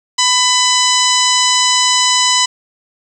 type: harmonic tone with a mistuned harmonic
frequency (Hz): 999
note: B5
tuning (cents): +20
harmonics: 1 / 2 / 3 / 4 / 5 / 6 / 7 / 8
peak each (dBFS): -16 / -20 / -17 / -18 / -17 / -21 / -19 / -22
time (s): 0.18-2.46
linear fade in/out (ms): 10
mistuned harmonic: 5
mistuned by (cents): +29
effects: 7-bit